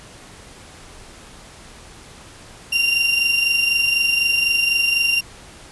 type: tone pair together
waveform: 35% pulse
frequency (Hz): 2770 / 2794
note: F7 / F7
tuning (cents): -15 / 0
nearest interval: unison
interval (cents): 15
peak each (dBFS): -15 / -21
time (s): 2.72-5.21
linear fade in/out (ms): 10
effects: pink hiss -42 dBFS RMS until 5.71 s + resampled to 24000 Hz